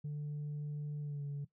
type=tone with pitch glide; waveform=sine; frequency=147.8 to 142.93 Hz; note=D3 to D3; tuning=+11 to -47 cents; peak=-35 dBFS; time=0.04-1.45 s; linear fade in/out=10 ms; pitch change=-58 cents; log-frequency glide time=1.01-1.23 s; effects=noise-tail reverb RT60 0.1 s tail -17 dB re dry + tanh soft clip ceiling -36 dBFS